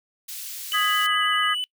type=high-pass noise; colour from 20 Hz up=white; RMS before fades=-35 dBFS; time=0.28-1.07 s; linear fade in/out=10 ms; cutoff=2900 Hz; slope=12 dB/octave
type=tone with vibrato; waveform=triangle; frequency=2978 Hz; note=F#7; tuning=11 cents sharp; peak=-23 dBFS; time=0.72-1.64 s; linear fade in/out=0 ms; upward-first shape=sine; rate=9.2 Hz; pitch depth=16 cents each way
type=chord; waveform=sine; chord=G# minor; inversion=second; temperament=just; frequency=1245.9 / 1661.2 / 1993.5 Hz; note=D#6 / G#6 / B6; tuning=+2 / 0 / +16 cents; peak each=-23 / -26 / -27 dBFS; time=0.73-1.55 s; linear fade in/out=20 ms
effects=noise-tail reverb RT60 0.1 s tail -25 dB re dry